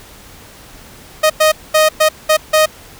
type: tone bursts at uneven times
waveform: sawtooth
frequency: 622.3 Hz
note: D#5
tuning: in tune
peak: -4 dBFS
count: 6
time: 1.23-1.3 / 1.4-1.52 / 1.74-1.89 / 2-2.09 / 2.29-2.37 / 2.53-2.66 s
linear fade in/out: 10 ms
effects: pink hiss -39 dBFS RMS until 2.99 s

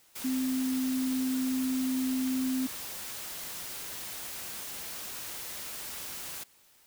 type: tone in noise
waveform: sine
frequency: 259 Hz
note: C4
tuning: 17 cents flat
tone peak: -27 dBFS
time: 0.24-2.67 s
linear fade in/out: 10 ms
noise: white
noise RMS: -40 dBFS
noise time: 0.15-6.44 s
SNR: +10 dB
effects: white hiss -62 dBFS RMS until 6.86 s

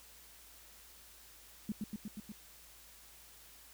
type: tone with echo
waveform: sine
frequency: 209.8 Hz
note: G#3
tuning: 18 cents sharp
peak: -33 dBFS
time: 1.69-1.72 s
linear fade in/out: 2 ms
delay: 120 ms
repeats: 5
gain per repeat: -2 dB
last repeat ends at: 2.32 s
effects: added 55 Hz sine -66 dBFS peak until 3.73 s + white hiss -58 dBFS RMS until 3.73 s

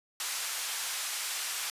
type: band-pass noise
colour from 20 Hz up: white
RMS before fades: -35 dBFS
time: 0.2-1.7 s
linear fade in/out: 2 ms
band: 980 to 9700 Hz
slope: 12 dB/octave
effects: resampled to 32000 Hz

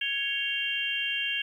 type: harmonic tone with a mistuned harmonic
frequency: 555 Hz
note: C#5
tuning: 2 cents sharp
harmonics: 3 / 4 / 5 / 6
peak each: -35 / -37 / -30 / -32 dBFS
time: 0.01-1.42 s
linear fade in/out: 5 ms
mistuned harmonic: 6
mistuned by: -83 cents
effects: 10-bit

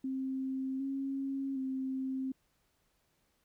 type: tone with pitch steps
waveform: sine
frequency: 264.4 / 271.8 / 263.6 Hz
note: C4 / C#4 / C4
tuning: +18 / -34 / +13 cents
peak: -33 dBFS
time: 0.04-2.32 s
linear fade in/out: 5 ms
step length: 760 ms
effects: pink hiss -75 dBFS RMS until 3.44 s

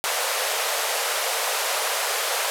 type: band-pass noise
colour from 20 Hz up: pink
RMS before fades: -25 dBFS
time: 0.04-2.5 s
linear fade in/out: 0 ms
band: 470 to 14000 Hz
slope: 48 dB/octave
effects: none

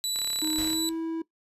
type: tone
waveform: 25% pulse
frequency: 3951 Hz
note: B7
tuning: in tune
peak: -23 dBFS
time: 0.04-0.89 s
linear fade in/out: 0 ms
type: click train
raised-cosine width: 0.2 ms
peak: -21 dBFS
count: 21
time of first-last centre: 0.16-0.731 s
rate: 35 Hz
type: tone with pitch glide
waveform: triangle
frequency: 311.2 to 326.5 Hz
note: D#4 to E4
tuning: 0 to -17 cents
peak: -26 dBFS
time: 0.42-1.22 s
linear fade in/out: 5 ms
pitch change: +83 cents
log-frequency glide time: 0.56-0.9 s
type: noise with exponential decay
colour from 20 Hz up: pink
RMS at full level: -35 dBFS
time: 0.58-1.14 s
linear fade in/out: 2 ms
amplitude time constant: 120 ms
effects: noise-tail reverb RT60 0.1 s tail -18 dB re dry + resampled to 32000 Hz

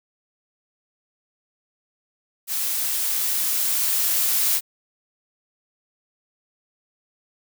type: noise with level ramp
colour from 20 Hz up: blue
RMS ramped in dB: -25 to -20 dBFS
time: 2.47-4.61 s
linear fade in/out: 50 ms
effects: none

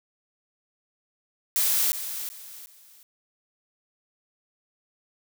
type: noise with echo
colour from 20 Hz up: blue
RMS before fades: -23 dBFS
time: 1.56-1.92 s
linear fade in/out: 0 ms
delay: 370 ms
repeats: 3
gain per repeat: -10 dB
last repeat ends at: 3.03 s
effects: none

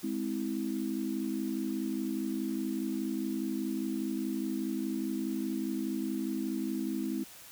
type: chord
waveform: sine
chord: Ab augmented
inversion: none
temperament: just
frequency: 207.7 / 259.6 / 324.5 Hz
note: Ab3 / C4 / E4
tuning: 0 / -13 / -27 cents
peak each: -36 / -35 / -35 dBFS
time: 0.03-7.24 s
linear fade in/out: 10 ms
effects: white hiss -51 dBFS RMS until 7.51 s

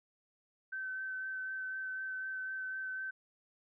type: tone with vibrato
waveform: sine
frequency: 1534 Hz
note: G6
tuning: 38 cents flat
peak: -37 dBFS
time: 0.72-3.11 s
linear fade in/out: 10 ms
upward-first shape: sine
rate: 4 Hz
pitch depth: 14 cents each way
effects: none

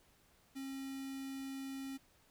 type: tone with notch filter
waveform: square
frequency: 270 Hz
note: C#4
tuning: 45 cents flat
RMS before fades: -44 dBFS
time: 0.55-1.98 s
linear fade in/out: 20 ms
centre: 990 Hz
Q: 0.9
effects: pink hiss -69 dBFS RMS until 2.3 s

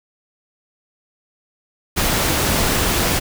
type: noise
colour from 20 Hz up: pink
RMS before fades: -18 dBFS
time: 1.96-3.2 s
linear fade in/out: 20 ms
effects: none

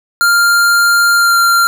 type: tone with pitch glide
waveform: square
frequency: 1396.9 to 1383.3 Hz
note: F6 to F6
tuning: 0 to -17 cents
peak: -8 dBFS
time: 0.21-1.67 s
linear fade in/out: 0 ms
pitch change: -17 cents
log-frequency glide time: 1.15-1.38 s
effects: none

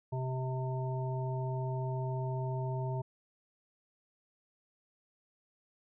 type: harmonic tone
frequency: 129.6 Hz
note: C3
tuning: 16 cents flat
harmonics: 1 / 3 / 5 / 7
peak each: -33 / -42 / -43 / -43 dBFS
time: 0.12-3.02 s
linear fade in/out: 10 ms
effects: none

